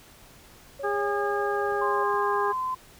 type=tone with tremolo; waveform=sine; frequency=556 Hz; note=C#5; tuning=5 cents sharp; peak=-33 dBFS; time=0.79-2.04 s; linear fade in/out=10 ms; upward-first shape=sine; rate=5 Hz; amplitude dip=25%
type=harmonic tone; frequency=406.8 Hz; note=G#4; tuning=36 cents flat; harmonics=1 / 2 / 3 / 4; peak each=-27 / -30 / -32 / -33 dBFS; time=0.83-2.53 s; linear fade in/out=20 ms
type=clicks; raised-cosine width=2 ms; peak=-36 / -37 dBFS; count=2; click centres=1.723 / 2.142 s
type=tone with pitch glide; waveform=sine; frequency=1045 to 1028.2 Hz; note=C6 to C6; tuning=-2 to -31 cents; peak=-26 dBFS; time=1.81-2.75 s; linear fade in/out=10 ms; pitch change=-29 cents; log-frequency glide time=2.2-2.62 s
effects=pink hiss -52 dBFS RMS until 2.99 s